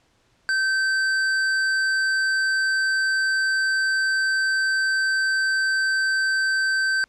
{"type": "tone with hard clipping", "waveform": "triangle", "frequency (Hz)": 1550, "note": "G6", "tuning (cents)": -20, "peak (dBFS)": -21, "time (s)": [0.49, 7.04], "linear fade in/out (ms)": 0, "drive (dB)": 17, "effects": ["pink hiss -63 dBFS RMS until 7.08 s", "low-pass 7000 Hz 12 dB/octave"]}